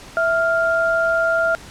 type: tone pair together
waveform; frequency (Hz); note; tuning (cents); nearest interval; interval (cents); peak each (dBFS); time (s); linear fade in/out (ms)
sine; 659.2 / 1396.9; E5 / F6; 0 / 0; octave + minor second; 1300; -18; 0.17-1.55; 0
effects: pink hiss -40 dBFS RMS until 1.7 s + low-pass 9000 Hz 12 dB/octave